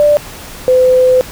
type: tone pair in turn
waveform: sine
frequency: 590 / 509.2 Hz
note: D5 / C5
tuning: +8 / -47 cents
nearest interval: minor third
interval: 255 cents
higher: first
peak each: -5 dBFS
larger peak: neither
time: 0-0.17 / 0.68-1.21 s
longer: second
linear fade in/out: 0 ms
effects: pink hiss -30 dBFS RMS until 1.31 s